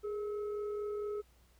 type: tone with frequency modulation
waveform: sine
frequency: 415.3 Hz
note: G#4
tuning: in tune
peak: -35 dBFS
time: 0.03-1.22 s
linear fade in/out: 20 ms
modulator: 875 Hz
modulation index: 0.35
effects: added 60 Hz sine -63 dBFS peak until 1.59 s + pink hiss -69 dBFS RMS until 1.59 s